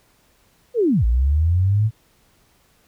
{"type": "linear two-way sweep", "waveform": "sine", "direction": "down then up", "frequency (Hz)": [510, 54.5, 112.5], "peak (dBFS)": -14, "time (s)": [0.74, 1.91], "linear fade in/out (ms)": 50, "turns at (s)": 1.05, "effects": ["pink hiss -59 dBFS RMS until 2.87 s"]}